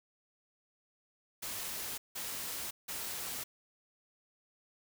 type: noise bursts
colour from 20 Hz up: white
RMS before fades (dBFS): -40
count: 3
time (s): 1.42-3.44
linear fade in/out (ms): 10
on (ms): 560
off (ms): 170
effects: none